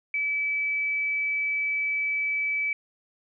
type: tone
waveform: sine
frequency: 2300 Hz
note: D7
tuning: 37 cents flat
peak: -24 dBFS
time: 0.14-2.73 s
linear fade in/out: 2 ms
effects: none